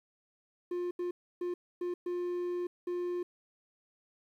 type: tone bursts at uneven times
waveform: triangle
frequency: 354 Hz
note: F4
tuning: 23 cents sharp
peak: -30 dBFS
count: 6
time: 0.71-0.91 / 0.99-1.11 / 1.41-1.54 / 1.81-1.94 / 2.06-2.67 / 2.87-3.23 s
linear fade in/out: 5 ms
effects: 11-bit